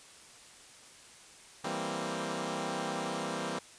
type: chord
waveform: 10% pulse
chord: C dominant seventh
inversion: first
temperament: equal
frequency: 164.81 / 196 / 233.1 / 261.6 Hz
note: E3 / G3 / Bb3 / C4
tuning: 0 / 0 / 0 / 0 cents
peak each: -31 dBFS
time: 1.64-3.59 s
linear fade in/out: 5 ms
effects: white hiss -54 dBFS RMS until 3.78 s + resampled to 22050 Hz